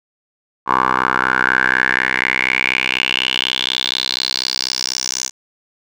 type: tone with band-pass filter sweep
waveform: 10% pulse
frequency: 64.1 Hz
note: C2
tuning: 35 cents flat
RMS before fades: -18 dBFS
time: 0.66-5.31 s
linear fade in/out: 50 ms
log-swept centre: 1100 to 6300 Hz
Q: 5.8
effects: none